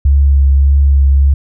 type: tone with vibrato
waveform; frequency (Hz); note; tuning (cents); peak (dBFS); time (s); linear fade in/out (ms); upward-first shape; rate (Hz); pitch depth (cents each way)
sine; 69.3; C#2; 0; -5; 0.05-1.34; 5; triangle; 1.7; 23
effects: none